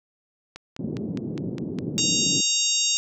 click train, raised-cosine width 0.2 ms, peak -20 dBFS, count 8, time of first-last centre 0.56-1.991 s, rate 4.89 Hz
pink band-pass noise, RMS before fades -30 dBFS, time 0.79-2.41 s, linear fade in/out 5 ms, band 140 to 370 Hz, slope 24 dB/octave
harmonic tone, 932.3 Hz, A#5, in tune, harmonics 3 / 4 / 5 / 6 / 7 / 8, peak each -29 / -26 / -30 / -28 / -27 / -26 dBFS, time 1.98-2.97 s, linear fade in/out 0 ms
effects none

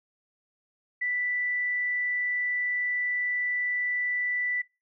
sine tone, 1975.5 Hz, B6, in tune, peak -26 dBFS, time 1.01-4.62 s, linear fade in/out 10 ms, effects noise-tail reverb RT60 0.3 s tail -23 dB re dry

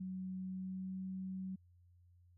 sine tone with pitch glide, 186.6 to 188.33 Hz, F#3 to F#3, +15 to +31 cents, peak -40 dBFS, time 0-1.56 s, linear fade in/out 10 ms, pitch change +16 cents, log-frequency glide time 0.35-1.01 s, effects added 88 Hz sine -63 dBFS peak until 2.37 s

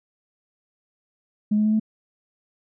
sine tone with pitch steps, 210.1 / 212.7 / 215.3 / 217.9 Hz, G#3 / G#3 / A3 / A3, +20 / +42 / -37 / -17 cents, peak -16 dBFS, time 1.51-1.798 s, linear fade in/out 10 ms, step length 72 ms, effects tanh soft clip ceiling -12 dBFS

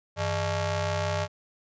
sawtooth ring-modulated tone, 254.7 Hz, C4, 46 cents flat, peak -19 dBFS, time 0.16-1.28 s, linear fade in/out 50 ms, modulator 349 Hz, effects resampled to 16000 Hz

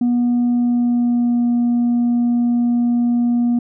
sine tone with pitch glide, 242.1 to 239.6 Hz, B3 to A#3, -34 to +48 cents, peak -11 dBFS, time 0.01-3.59 s, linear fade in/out 5 ms, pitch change -18 cents, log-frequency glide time 0.52-1.46 s, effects tanh soft clip ceiling -12 dBFS

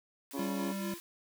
white high-pass noise, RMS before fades -49 dBFS, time 0.31-1 s, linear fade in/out 0 ms, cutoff 950 Hz, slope 24 dB/octave
harmonic tone, 138.59 Hz, C#3, in tune, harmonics 2 / 3 / 4 / 5 / 6 / 7 / 8, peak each -37 / -45 / -46 / -50 / -53 / -47 / -52 dBFS, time 0.33-0.73 s, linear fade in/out 20 ms
square tone with tremolo, 341.9 Hz, F4, 37 cents flat, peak -39 dBFS, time 0.36-0.99 s, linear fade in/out 10 ms, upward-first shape sine, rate 4.3 Hz, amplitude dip 80%
square tone, 196 Hz, G3, in tune, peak -36 dBFS, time 0.39-0.94 s, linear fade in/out 2 ms
effects none

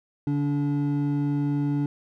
triangle tone pair together, 144 / 288 Hz, D3 / D4, -34 / -34 cents, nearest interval octave, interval 1200 cents, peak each -23 dBFS, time 0.27-1.86 s, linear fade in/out 2 ms, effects none

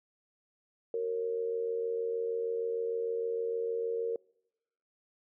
sine tone with amplitude modulation, 461.8 Hz, A#4, 16 cents flat, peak -27 dBFS, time 0.94-4.16 s, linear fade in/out 2 ms, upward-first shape sine, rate 86.5 Hz, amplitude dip 65%, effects noise-tail reverb RT60 0.9 s tail -26 dB re dry

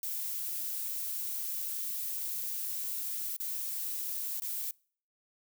violet noise with dropouts, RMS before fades -36 dBFS, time 0.03-4.71 s, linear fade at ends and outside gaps 1 ms, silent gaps 3.365-3.401 / 4.399-4.42 s, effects noise-tail reverb RT60 0.5 s tail -26 dB re dry

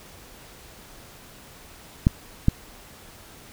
clicks, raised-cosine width 5 ms, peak -3 dBFS, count 2, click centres 2.069 / 2.484 s, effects pink hiss -47 dBFS RMS until 3.52 s

